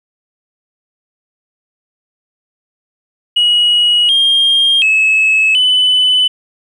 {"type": "tone with pitch steps", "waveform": "sine", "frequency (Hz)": [2905, 3217, 2588, 3006], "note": ["F#7", "G7", "E7", "F#7"], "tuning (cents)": [-32, 44, -32, 27], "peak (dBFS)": -6, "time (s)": [3.36, 6.28], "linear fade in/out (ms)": 10, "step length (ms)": 730, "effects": ["tanh soft clip ceiling -5 dBFS", "8-bit"]}